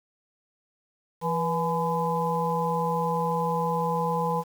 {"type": "harmonic tone with a mistuned harmonic", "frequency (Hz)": 168.5, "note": "E3", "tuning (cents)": 38, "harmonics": [1, 3, 5, 6], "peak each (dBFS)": [-29, -29, -29, -29], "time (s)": [1.21, 4.44], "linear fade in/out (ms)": 50, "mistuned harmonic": 3, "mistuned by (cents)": -60, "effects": ["8-bit"]}